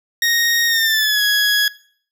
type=tone with pitch glide; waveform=20% pulse; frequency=1864.7 to 1670.9 Hz; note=A#6 to G#6; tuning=0 to +10 cents; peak=-9 dBFS; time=0.22-1.68 s; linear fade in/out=2 ms; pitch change=-190 cents; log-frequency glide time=0.67-1.22 s; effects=noise-tail reverb RT60 0.5 s tail -18 dB re dry